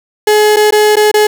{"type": "tone with dropouts", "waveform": "35% pulse", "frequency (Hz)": 423.3, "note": "G#4", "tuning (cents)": 33, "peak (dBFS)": -4, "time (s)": [0.27, 1.27], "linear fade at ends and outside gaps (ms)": 5, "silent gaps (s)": [[0.562, 0.567], [0.708, 0.723], [0.957, 0.967], [1.115, 1.14]], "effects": []}